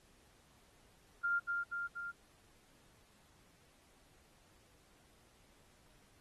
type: tone with echo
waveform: sine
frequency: 1396.9 Hz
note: F6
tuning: in tune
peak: -31 dBFS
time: 1.23-1.4 s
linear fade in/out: 20 ms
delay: 240 ms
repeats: 3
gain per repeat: -3 dB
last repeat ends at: 2.12 s
effects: pink hiss -68 dBFS RMS until 6.2 s + AAC 32 kbps